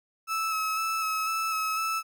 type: tone with vibrato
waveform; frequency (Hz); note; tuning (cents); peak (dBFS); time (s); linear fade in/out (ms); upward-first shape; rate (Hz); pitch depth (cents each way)
35% pulse; 1300; E6; -24; -25; 0.27-2.03; 50; square; 2; 16
effects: none